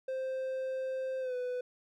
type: tone with pitch glide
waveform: triangle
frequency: 523.3 to 497.9 Hz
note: C5 to B4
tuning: 0 to +14 cents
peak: -31 dBFS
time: 0.08-1.61 s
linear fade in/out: 5 ms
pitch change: -86 cents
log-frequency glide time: 1.2-1.35 s
effects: none